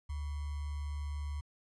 sine tone with sample-and-hold, 73 Hz, D2, 10 cents flat, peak -35 dBFS, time 0.09-1.41 s, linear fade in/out 10 ms, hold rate 1050 Hz, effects resampled to 24000 Hz

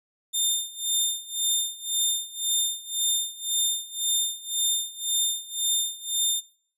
15% pulse tone with tremolo, 3614 Hz, A7, 46 cents sharp, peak -14 dBFS, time 0.33-6.41 s, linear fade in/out 20 ms, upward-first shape sine, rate 1.9 Hz, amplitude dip 90%, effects noise-tail reverb RT60 0.5 s tail -22 dB re dry + resampled to 32000 Hz

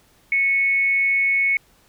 sine tone with amplitude modulation, 2204 Hz, C#7, 11 cents flat, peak -14 dBFS, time 0.32-1.57 s, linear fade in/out 2 ms, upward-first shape sine, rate 258 Hz, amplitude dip 40%, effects pink hiss -57 dBFS RMS until 1.88 s

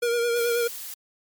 square tone with vibrato, 472.9 Hz, A#4, 25 cents sharp, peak -22 dBFS, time 0.02-0.68 s, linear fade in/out 10 ms, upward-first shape sine, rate 9.3 Hz, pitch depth 30 cents each way
blue noise, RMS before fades -36 dBFS, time 0.36-0.94 s, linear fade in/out 2 ms
effects MP3 96 kbps

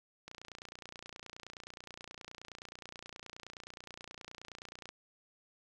click train, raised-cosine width 0.2 ms, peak -29 dBFS, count 137, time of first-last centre 0.28-4.89 s, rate 29.5 Hz, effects none

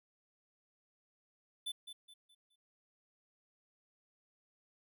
square tone with echo, 3510 Hz, A7, 5 cents flat, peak -38 dBFS, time 1.66-1.72 s, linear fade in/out 10 ms, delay 210 ms, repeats 4, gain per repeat -9 dB, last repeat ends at 2.56 s, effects none

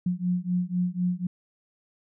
sine beating tone pair, 177.2 / 181.2 Hz, F3 / F#3, +25 / -36 cents, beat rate 4 Hz, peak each -27 dBFS, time 0.06-1.27 s, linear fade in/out 5 ms, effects none

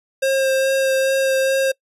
square tone with vibrato, 534 Hz, C5, 35 cents sharp, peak -16 dBFS, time 0.22-1.72 s, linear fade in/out 10 ms, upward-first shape sine, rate 2.4 Hz, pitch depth 12 cents each way, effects noise-tail reverb RT60 0.1 s tail -25 dB re dry + resampled to 32000 Hz

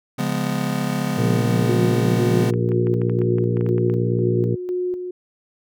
square chord, C# dominant seventh, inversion none, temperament just, 138.59 / 173.24 / 207.9 / 249.5 Hz, C#3 / E#3 / G#3 / B3, 0 / -14 / +2 / +18 cents, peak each -27 dBFS, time 0.18-2.51 s, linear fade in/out 10 ms
harmonic tone, 59 Hz, A#1, 22 cents sharp, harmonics 2 / 3 / 4 / 5 / 6 / 7 / 8, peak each -20 / -25 / -29 / -32 / -33 / -29 / -28 dBFS, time 1.17-4.56 s, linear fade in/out 20 ms
sine tone with tremolo, 361.4 Hz, F#4, 41 cents flat, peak -20 dBFS, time 1.69-5.11 s, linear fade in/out 5 ms, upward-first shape square, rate 2 Hz, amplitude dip 50%
clicks, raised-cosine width 0.5 ms, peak -22 dBFS, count 12, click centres 2.538 / 2.718 / 2.87 / 3.017 / 3.097 / 3.217 / 3.384 / 3.57 / 3.61 / 3.664 / 3.781 / 3.899 s
effects none

